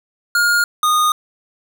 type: tone pair in turn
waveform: square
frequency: 1421 / 1231.1 Hz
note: F6 / D#6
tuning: +30 / -19 cents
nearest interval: major second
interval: 249 cents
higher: first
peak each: -13 dBFS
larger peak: neither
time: 0.35-0.64 / 0.83-1.12 s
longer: neither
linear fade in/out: 2 ms
effects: none